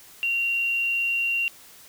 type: tone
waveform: triangle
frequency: 2759 Hz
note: F7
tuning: 22 cents flat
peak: -18 dBFS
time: 0.23-1.48 s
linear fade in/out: 0 ms
effects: tanh soft clip ceiling -20 dBFS + white hiss -49 dBFS RMS until 1.88 s